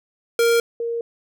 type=tone pair in turn; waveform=square / sine; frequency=466.2 / 466.2 Hz; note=A#4 / A#4; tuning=0 / 0 cents; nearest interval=unison; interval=0 cents; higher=neither; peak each=-15 / -22 dBFS; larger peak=first; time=0.39-0.6 / 0.8-1.01 s; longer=neither; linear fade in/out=2 ms; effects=none